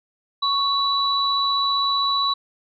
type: tone pair together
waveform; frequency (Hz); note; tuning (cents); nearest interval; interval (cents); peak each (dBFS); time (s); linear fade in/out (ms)
sine; 1108.7 / 3938; C#6 / B7; 0 / -6; octave + minor seventh; 2194; -21; 0.42-2.34; 10
effects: none